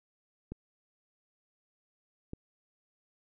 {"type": "clicks", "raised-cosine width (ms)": 3, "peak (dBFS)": -26, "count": 2, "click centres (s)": [0.52, 2.334], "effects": []}